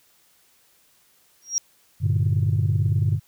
sine tone with exponential growth, 5640 Hz, F8, 16 cents sharp, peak -15 dBFS, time 1.42-1.58 s, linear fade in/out 0 ms, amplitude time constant 33 ms
sine chord, G minor, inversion none, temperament equal, 98 / 116.54 / 146.83 Hz, G2 / Bb2 / D3, 0 / 0 / 0 cents, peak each -20 / -22 / -23 dBFS, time 2-3.2 s, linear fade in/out 50 ms
effects tanh soft clip ceiling -12 dBFS + white hiss -60 dBFS RMS until 3.27 s

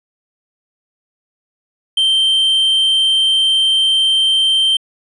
triangle tone, 3131 Hz, G7, 3 cents flat, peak -9 dBFS, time 1.97-4.77 s, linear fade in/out 5 ms, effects resampled to 24000 Hz

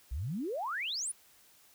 sine exponential sweep, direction up, 56.1 to 10548 Hz, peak -33 dBFS, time 0.11-1.12 s, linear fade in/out 10 ms, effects white hiss -62 dBFS RMS until 1.74 s

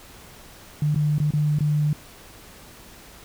sine tone with dropouts, 149.5 Hz, D3, 31 cents sharp, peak -18 dBFS, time 0.82-1.93 s, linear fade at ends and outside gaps 2 ms, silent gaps 0.946-0.959 / 1.183-1.201 / 1.307-1.336 / 1.587-1.606 s, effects pink hiss -46 dBFS RMS until 3.24 s

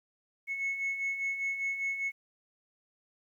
sine beating tone pair, 2192 / 2197 Hz, C#7 / C#7, -20 / -16 cents, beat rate 5 Hz, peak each -37 / -30 dBFS, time 0.47-2.12 s, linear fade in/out 50 ms, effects tanh soft clip ceiling -27 dBFS + 11-bit

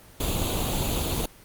pink noise with comb filter, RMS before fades -26 dBFS, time 0.2-1.26 s, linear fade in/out 5 ms, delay 0.28 ms, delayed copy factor +0.7, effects pink hiss -50 dBFS RMS until 1.44 s + Opus 24 kbps

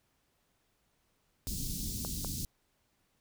pink band-stop noise, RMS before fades -37 dBFS, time 1.47-2.45 s, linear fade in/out 0 ms, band 260 to 4500 Hz, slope 24 dB/octave
clicks, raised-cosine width 1 ms, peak -25 dBFS, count 2, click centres 2.049 / 2.247 s
effects pink hiss -75 dBFS RMS until 3.2 s

